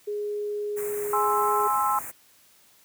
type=tone; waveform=sine; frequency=415.3 Hz; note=G#4; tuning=in tune; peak=-27 dBFS; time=0.07-1.68 s; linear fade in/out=10 ms
type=band-stop noise; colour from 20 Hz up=white; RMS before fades=-37 dBFS; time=0.76-2.12 s; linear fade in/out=20 ms; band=2300 to 7000 Hz; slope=48 dB/octave
type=chord; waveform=sine; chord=Ab augmented; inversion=none; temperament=equal; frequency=830.6 / 1046.5 / 1318.5 Hz; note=Ab5 / C6 / E6; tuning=0 / 0 / 0 cents; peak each=-26 / -25 / -26 dBFS; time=1.13-1.99 s; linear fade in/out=2 ms
effects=white hiss -58 dBFS RMS until 2.84 s + high-pass 60 Hz 12 dB/octave